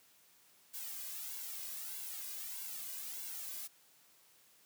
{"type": "noise with flanger", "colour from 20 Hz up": "blue", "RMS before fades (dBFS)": -44, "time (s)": [0.73, 3.68], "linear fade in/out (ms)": 20, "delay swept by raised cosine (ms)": [1.6, 2.24], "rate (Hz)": 1.6, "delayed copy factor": -0.95, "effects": ["white hiss -66 dBFS RMS until 4.65 s", "high-pass 100 Hz 12 dB/octave"]}